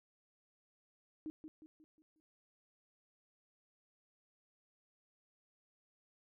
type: tone with echo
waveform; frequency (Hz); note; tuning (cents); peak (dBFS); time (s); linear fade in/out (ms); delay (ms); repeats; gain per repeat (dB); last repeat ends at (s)
sine; 311.1; D#4; 0; -40; 1.26-1.3; 0; 180; 5; -7; 2.2
effects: none